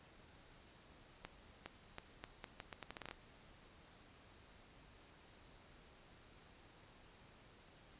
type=accelerating click train; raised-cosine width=0.3 ms; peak=-30 dBFS; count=14; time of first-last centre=1.25-3.111 s; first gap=410 ms; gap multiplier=0.79; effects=pink hiss -63 dBFS RMS until 7.99 s + resampled to 8000 Hz